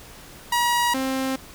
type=tone pair in turn; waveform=sawtooth; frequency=958 / 264.4 Hz; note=A#5 / C4; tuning=+47 / +18 cents; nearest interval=octave + minor seventh; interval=2229 cents; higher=first; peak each=-15 / -19 dBFS; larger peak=first; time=0.52-0.94 / 0.94-1.36 s; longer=neither; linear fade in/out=5 ms; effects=pink hiss -44 dBFS RMS until 1.54 s